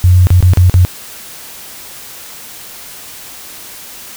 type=tone with dropouts; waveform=sine; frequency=90.4 Hz; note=F#2; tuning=40 cents flat; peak=-3 dBFS; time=0.04-0.85 s; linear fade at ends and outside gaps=0 ms; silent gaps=0.27-0.304 / 0.405-0.426 / 0.535-0.573 / 0.697-0.741 s; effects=white hiss -31 dBFS RMS until 4.16 s